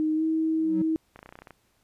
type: tone with pitch glide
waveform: sine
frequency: 311.1 to 319.3 Hz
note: D#4 to D#4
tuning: 0 to +45 cents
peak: -22 dBFS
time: 0-0.96 s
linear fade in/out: 0 ms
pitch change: +45 cents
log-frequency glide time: 0.15-0.23 s
type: tone with exponential growth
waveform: triangle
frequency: 185.9 Hz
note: F#3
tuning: 8 cents sharp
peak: -23 dBFS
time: 0.52-0.82 s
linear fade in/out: 5 ms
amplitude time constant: 64 ms
type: clicks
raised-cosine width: 0.5 ms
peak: -29 dBFS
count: 11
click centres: 1.16 / 1.191 / 1.229 / 1.26 / 1.291 / 1.325 / 1.355 / 1.389 / 1.42 / 1.472 / 1.507 s
effects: pink hiss -68 dBFS RMS until 1.83 s + resampled to 32000 Hz